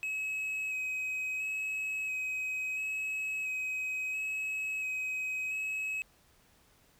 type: tone with vibrato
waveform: triangle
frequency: 2549 Hz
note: D#7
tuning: 41 cents sharp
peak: -31 dBFS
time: 0.03-6.02 s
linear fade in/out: 0 ms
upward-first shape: square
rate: 0.73 Hz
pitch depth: 12 cents each way
effects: pink hiss -65 dBFS RMS until 6.99 s